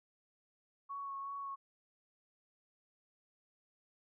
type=tone with vibrato; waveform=sine; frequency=1108.7 Hz; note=C#6; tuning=in tune; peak=-40 dBFS; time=0.89-1.56 s; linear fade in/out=20 ms; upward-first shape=sine; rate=2.7 Hz; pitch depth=16 cents each way; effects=none